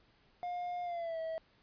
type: tone with pitch glide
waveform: triangle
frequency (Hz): 710 to 647.3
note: F5 to E5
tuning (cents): +28 to -32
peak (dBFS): -34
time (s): 0.43-1.38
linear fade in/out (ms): 0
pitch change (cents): -160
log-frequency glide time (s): 0.83-1.19
effects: pink hiss -68 dBFS RMS until 1.62 s + resampled to 11025 Hz